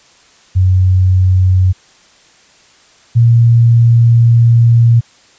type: tone pair in turn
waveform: sine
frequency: 92.7 / 117.09 Hz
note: F#2 / A#2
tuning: +4 / +8 cents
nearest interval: major third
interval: 404 cents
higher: second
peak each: -6 / -4 dBFS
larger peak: second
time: 0.55-1.73 / 3.15-5.01 s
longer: second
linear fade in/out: 20 ms
effects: white hiss -46 dBFS RMS until 5.38 s + resampled to 16000 Hz